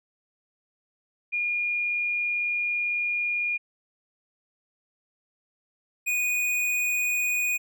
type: tone pair in turn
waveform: sine / square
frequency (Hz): 2426 / 2471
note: D#7 / D#7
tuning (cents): -44 / -13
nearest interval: unison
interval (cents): 31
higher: second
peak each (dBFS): -24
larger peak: neither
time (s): 1.32-3.58 / 6.06-7.58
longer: first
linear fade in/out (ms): 20
effects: none